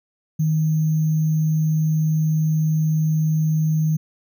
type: tone with sample-and-hold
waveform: sine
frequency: 156.7 Hz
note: D#3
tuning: 13 cents sharp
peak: -16 dBFS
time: 0.39-3.97 s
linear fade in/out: 10 ms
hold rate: 6300 Hz
effects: none